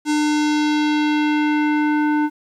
square tone with low-pass filter sweep, 300 Hz, D4, 37 cents sharp, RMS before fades -18 dBFS, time 0.05-2.3 s, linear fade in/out 50 ms, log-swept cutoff 7900 to 1300 Hz, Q 1.4, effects 9-bit

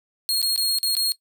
sawtooth tone with dropouts, 4271 Hz, C8, 35 cents sharp, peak -17 dBFS, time 0.29-1.12 s, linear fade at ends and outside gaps 0 ms, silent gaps 0.417-0.427 / 0.561-0.577 / 0.786-0.83 / 0.952-0.967 s, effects noise-tail reverb RT60 0.1 s tail -19 dB re dry

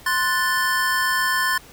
square chord, F# diminished, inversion second, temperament equal, 1046.5 / 1480 / 1760 Hz, C6 / F#6 / A6, 0 / 0 / 0 cents, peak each -24 / -27 / -22 dBFS, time 0.06-1.58 s, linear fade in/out 5 ms, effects pink hiss -46 dBFS RMS until 1.72 s

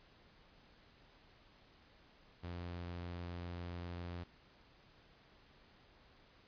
sawtooth tone, 87.31 Hz, F2, in tune, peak -39 dBFS, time 2.43-4.24 s, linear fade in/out 10 ms, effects pink hiss -65 dBFS RMS until 6.47 s + resampled to 11025 Hz

